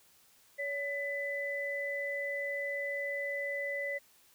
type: tone pair together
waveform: sine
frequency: 565.5 / 2000 Hz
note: C#5 / B6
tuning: +34 / +21 cents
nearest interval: octave + minor seventh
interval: 2187 cents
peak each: -37 / -35 dBFS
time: 0.58-3.99 s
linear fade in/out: 20 ms
effects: white hiss -64 dBFS RMS until 4.34 s